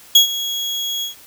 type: tone with ADSR envelope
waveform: 35% pulse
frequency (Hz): 3322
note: G#7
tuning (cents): 0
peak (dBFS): -3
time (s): 0.15-1.15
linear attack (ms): 6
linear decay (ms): 110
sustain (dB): -16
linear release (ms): 120
effects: white hiss -44 dBFS RMS until 1.26 s